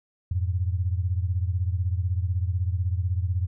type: beating tone pair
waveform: sine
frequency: 87 / 103 Hz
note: F2 / G#2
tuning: -6 / -14 cents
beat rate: 16 Hz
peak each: -24 / -28 dBFS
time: 0.31-3.47 s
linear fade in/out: 5 ms
effects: none